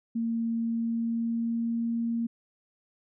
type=tone with pitch glide; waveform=sine; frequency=229.5 to 231.9 Hz; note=A#3 to A#3; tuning=-27 to -9 cents; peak=-26 dBFS; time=0.15-2.27 s; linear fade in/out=10 ms; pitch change=+18 cents; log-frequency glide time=0.57-1.91 s; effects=none